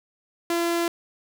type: tone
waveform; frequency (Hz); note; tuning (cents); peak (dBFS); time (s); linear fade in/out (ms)
sawtooth; 340.3; F4; -45; -18; 0.5-0.88; 2
effects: none